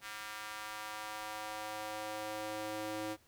square tone with high-pass filter sweep, 107 Hz, A2, 48 cents flat, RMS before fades -42 dBFS, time 0.01-3.17 s, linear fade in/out 50 ms, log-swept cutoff 1500 to 360 Hz, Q 1.4, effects pink hiss -67 dBFS RMS until 3.27 s

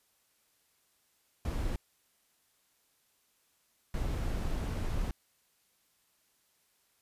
brown noise bursts at uneven times, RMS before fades -33 dBFS, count 2, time 1.45-1.76 / 3.94-5.11 s, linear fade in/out 2 ms, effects white hiss -72 dBFS RMS until 7.01 s + resampled to 32000 Hz

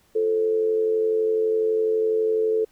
sine tone with amplitude modulation, 439.1 Hz, A4, 4 cents flat, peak -16 dBFS, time 0.15-2.65 s, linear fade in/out 10 ms, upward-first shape sine, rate 92 Hz, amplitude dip 55%, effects pink hiss -61 dBFS RMS until 2.71 s

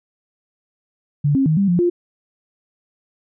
sine tone with pitch steps, 145.1 / 269.6 / 156.6 / 197.9 / 175.5 / 350.1 Hz, D3 / C#4 / D#3 / G3 / F3 / F4, -21 / -48 / +11 / +17 / +9 / +4 cents, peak -13 dBFS, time 1.24-1.9 s, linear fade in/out 10 ms, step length 110 ms, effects none

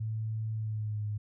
sine tone with pitch glide, 110 to 105.03 Hz, A2 to G#2, 0 to +20 cents, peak -31 dBFS, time 0-1.18 s, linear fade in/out 10 ms, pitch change -80 cents, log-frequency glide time 0.54-1.05 s, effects none

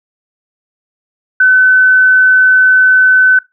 sine tone, 1514 Hz, F#6, 39 cents sharp, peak -4 dBFS, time 1.4-3.39 s, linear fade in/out 5 ms, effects noise-tail reverb RT60 0.2 s tail -20 dB re dry

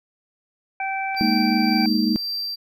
harmonic tone, 775 Hz, G5, 20 cents flat, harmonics 1 / 2 / 3, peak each -25 / -33 / -28 dBFS, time 0.8-1.86 s, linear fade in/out 2 ms
click, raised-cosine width 0.3 ms, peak -28 dBFS, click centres 1.147 s
triangle tone with tremolo, 4699 Hz, D8, in tune, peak -23 dBFS, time 1.16-2.56 s, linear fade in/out 20 ms, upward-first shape sine, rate 1.9 Hz, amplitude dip 30%
sine chord, Ab suspended second, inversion none, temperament equal, 207.7 / 233.1 / 311.1 Hz, Ab3 / Bb3 / Eb4, 0 / 0 / 0 cents, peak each -22 / -21 / -23 dBFS, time 1.21-2.16 s, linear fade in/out 0 ms
effects none

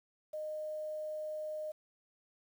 sine tone with quantisation, 615 Hz, D#5, 20 cents flat, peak -37 dBFS, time 0.33-1.72 s, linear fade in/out 10 ms, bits 10, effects none

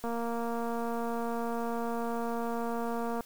click train, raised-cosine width 1 ms, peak -22 dBFS, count 739, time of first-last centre 0.04-3.207 s, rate 233 Hz, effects white hiss -55 dBFS RMS until 3.25 s

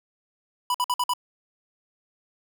square tone bursts, 987.8 Hz, B5, in tune, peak -22 dBFS, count 5, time 0.7-1.136 s, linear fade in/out 2 ms, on 44 ms, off 54 ms, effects none

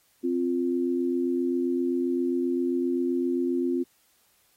sine tone pair together, 261.6 / 349.2 Hz, C4 / F4, 0 / 0 cents, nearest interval perfect fourth, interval 500 cents, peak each -26 dBFS, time 0.23-3.84 s, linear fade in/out 20 ms, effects white hiss -65 dBFS RMS until 4.56 s + AAC 48 kbps

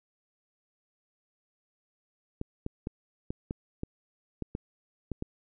clicks, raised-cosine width 3 ms, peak -20 dBFS, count 10, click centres 2.414 / 2.664 / 2.871 / 3.305 / 3.509 / 3.834 / 4.423 / 4.551 / 5.117 / 5.224 s, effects none

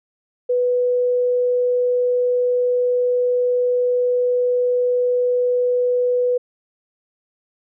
sine tone, 493.9 Hz, B4, in tune, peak -15 dBFS, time 0.49-6.38 s, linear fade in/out 10 ms, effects none

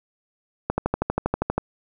click train, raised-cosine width 1 ms, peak -7 dBFS, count 12, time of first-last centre 0.7-1.58 s, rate 12.5 Hz, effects none

